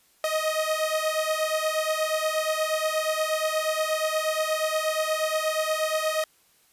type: beating tone pair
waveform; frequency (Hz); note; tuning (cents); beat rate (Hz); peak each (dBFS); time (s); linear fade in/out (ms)
sawtooth; 622.3 / 630.7; D#5 / D#5; 0 / +23; 8.4; -23; 0.24-6.24; 2
effects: white hiss -62 dBFS RMS until 6.72 s + resampled to 32000 Hz